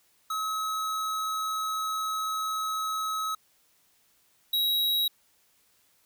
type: tone pair in turn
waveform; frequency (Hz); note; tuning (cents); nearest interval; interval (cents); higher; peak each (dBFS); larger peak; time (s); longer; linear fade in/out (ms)
square; 1283 / 3845; E6 / B7; -47 / -47; octave + perfect fifth; 1900; second; -29 / -24; second; 0.3-3.35 / 4.53-5.08; first; 5
effects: white hiss -66 dBFS RMS until 6.05 s